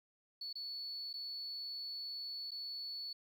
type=tone with dropouts; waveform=sine; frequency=4431 Hz; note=C#8; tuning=2 cents flat; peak=-40 dBFS; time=0.41-3.13 s; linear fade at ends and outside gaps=5 ms; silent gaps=0.529-0.554 / 1.13-1.138 / 2.508-2.516 s; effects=tanh soft clip ceiling -37 dBFS + 12-bit